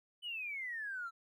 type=exponential sweep; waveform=triangle; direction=down; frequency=3017 to 1324 Hz; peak=-35 dBFS; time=0.22-1.11 s; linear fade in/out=50 ms; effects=tanh soft clip ceiling -37 dBFS